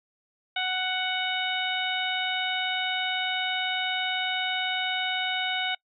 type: harmonic tone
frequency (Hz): 742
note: F#5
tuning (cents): +5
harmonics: 1 / 2 / 3 / 4 / 5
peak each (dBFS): -32 / -32 / -32 / -32 / -32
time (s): 0.56-5.75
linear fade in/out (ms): 5
effects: noise-tail reverb RT60 0.1 s tail -26 dB re dry